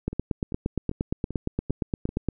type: two click trains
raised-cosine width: 3 ms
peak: -21 / -12 dBFS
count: 6 / 20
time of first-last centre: 0.13-2.091 / 0.08-2.287 s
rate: 2.55 / 8.61 Hz
effects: none